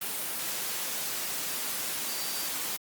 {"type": "tone in noise", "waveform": "sine", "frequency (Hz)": 4681, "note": "D8", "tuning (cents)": -7, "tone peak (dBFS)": -40, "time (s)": [2.08, 2.49], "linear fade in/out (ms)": 10, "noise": "white", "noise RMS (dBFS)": -33, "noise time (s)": [0.01, 2.77], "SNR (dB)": -10, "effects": ["high-pass 150 Hz 12 dB/octave", "Opus 32 kbps"]}